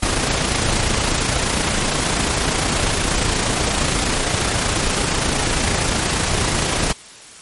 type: noise with amplitude modulation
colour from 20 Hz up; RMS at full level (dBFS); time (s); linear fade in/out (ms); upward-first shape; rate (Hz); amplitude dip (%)
pink; -17; 0.02-6.93; 10; sine; 28.5; 40
effects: white hiss -40 dBFS RMS until 7.41 s + MP3 48 kbps